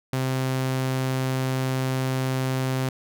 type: tone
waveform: sawtooth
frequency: 130.81 Hz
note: C3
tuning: in tune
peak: -19 dBFS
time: 0.13-2.89 s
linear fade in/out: 2 ms
effects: none